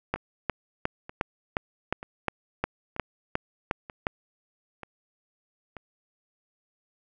two click trains, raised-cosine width 0.5 ms, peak -24 / -10 dBFS, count 7 / 12, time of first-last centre 0.16-5.767 / 0.14-4.069 s, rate 1.07 / 2.8 Hz, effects none

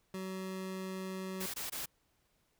25% pulse tone, 188.5 Hz, F#3, 32 cents sharp, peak -35 dBFS, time 0.14-1.46 s, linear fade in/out 2 ms
white noise bursts, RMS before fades -40 dBFS, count 3, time 1.4-1.86 s, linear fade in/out 10 ms, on 140 ms, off 20 ms
effects pink hiss -75 dBFS RMS until 2.59 s

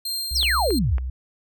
sawtooth tone with tremolo, 4186 Hz, C8, in tune, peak -22 dBFS, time 0.05-0.79 s, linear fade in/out 5 ms, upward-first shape sine, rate 2.7 Hz, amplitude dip 30%
sine tone, 64 Hz, C2, 38 cents flat, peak -25 dBFS, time 0.31-1.1 s, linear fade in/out 5 ms
sine exponential sweep, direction down, 6020 to 54.2 Hz, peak -19 dBFS, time 0.35-0.98 s, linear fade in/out 10 ms
click train, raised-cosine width 0.5 ms, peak -21 dBFS, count 3, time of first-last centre 0.43-0.982 s, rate 3.62 Hz
effects none

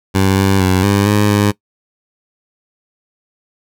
15% pulse tone with pitch steps, 96.1 / 97.2 / 93.1 / 100.4 / 103.8 / 102.6 Hz, G2 / G2 / F#2 / G2 / G#2 / G#2, -34 / -14 / +11 / +42 / 0 / -21 cents, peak -4 dBFS, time 0.14-1.52 s, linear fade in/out 20 ms, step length 230 ms, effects noise-tail reverb RT60 0.1 s tail -20 dB re dry

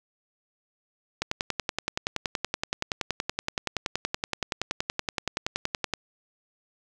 click train, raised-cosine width 0.2 ms, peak -9 dBFS, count 51, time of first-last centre 1.22-5.937 s, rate 10.6 Hz, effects none

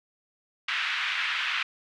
white band-pass noise, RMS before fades -29 dBFS, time 0.68-1.63 s, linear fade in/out 5 ms, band 1300 to 3000 Hz, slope 24 dB/octave, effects none

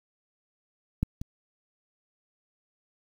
clicks, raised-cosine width 5 ms, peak -12 / -22 dBFS, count 2, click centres 1.03 / 1.215 s, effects 8-bit

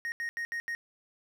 triangle tone bursts at uneven times, 1864.7 Hz, A#6, in tune, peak -30 dBFS, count 5, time 0.05-0.12 / 0.2-0.29 / 0.37-0.45 / 0.52-0.6 / 0.68-0.75 s, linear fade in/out 0 ms, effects none

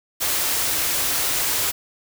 white band-stop noise, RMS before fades -22 dBFS, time 0.2-1.72 s, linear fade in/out 20 ms, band 170 to 250 Hz, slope 96 dB/octave, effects none

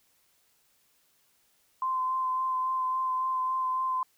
sine tone with vibrato, 1035 Hz, C6, 19 cents flat, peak -26 dBFS, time 1.82-4.03 s, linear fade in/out 2 ms, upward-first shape sine, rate 3.6 Hz, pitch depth 14 cents each way, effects white hiss -68 dBFS RMS until 4.17 s

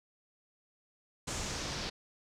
pink noise with low-pass filter sweep, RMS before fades -38 dBFS, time 1.27-1.9 s, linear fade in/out 10 ms, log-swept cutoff 7700 to 4700 Hz, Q 2.3, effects none

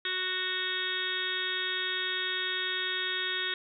harmonic tone with a mistuned harmonic, 370 Hz, F#4, in tune, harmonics 1 / 3 / 4 / 5 / 6 / 7 / 8 / 9 / 10, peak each -42 / -44 / -37 / -35 / -42 / -43 / -47 / -36 / -35 dBFS, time 0.05-3.54 s, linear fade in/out 2 ms, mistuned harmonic 7, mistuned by +23 cents, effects none

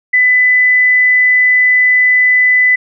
sine tone, 2000 Hz, B6, 21 cents sharp, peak -6 dBFS, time 0.13-2.76 s, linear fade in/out 10 ms, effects none

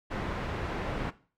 pink low-pass noise, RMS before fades -34 dBFS, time 0.1-1.11 s, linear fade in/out 20 ms, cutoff 2000 Hz, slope 12 dB/octave, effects noise-tail reverb RT60 0.4 s tail -17 dB re dry

